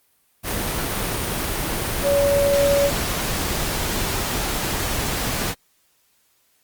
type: tone in noise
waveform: sine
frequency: 565 Hz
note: C#5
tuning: 33 cents sharp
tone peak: -15 dBFS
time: 2.02-2.91 s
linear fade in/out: 50 ms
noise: pink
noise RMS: -24 dBFS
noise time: 0.43-5.55 s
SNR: +6 dB
effects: white hiss -63 dBFS RMS until 6.63 s + Opus 32 kbps